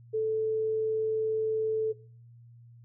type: tone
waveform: sine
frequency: 438.5 Hz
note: A4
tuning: 6 cents flat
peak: -25 dBFS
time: 0.13-1.93 s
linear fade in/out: 20 ms
effects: noise-tail reverb RT60 0.4 s tail -17 dB re dry + added 118 Hz sine -50 dBFS peak until 2.84 s